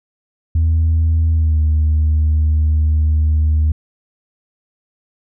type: tone with pitch glide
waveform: sine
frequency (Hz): 80.8 to 77.11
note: E2 to D#2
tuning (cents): -34 to -15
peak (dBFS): -9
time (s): 0.55-3.72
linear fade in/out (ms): 5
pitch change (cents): -81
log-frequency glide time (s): 1.33-1.6
effects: tanh soft clip ceiling -9 dBFS